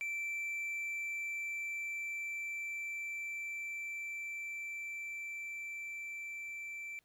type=tone with level ramp; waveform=triangle; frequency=2336 Hz; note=D7; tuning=10 cents flat; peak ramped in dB=-34 to -40 dBFS; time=0.01-6.99 s; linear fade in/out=0 ms; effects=pink hiss -75 dBFS RMS until 7.04 s